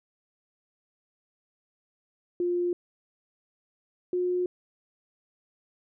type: tone pair in turn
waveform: sine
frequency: 352 / 359.8 Hz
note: F4 / F#4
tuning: +14 / -48 cents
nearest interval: unison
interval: 38 cents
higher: second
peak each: -24 dBFS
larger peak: neither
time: 2.4-2.73 / 4.13-4.46 s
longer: neither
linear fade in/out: 2 ms
effects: none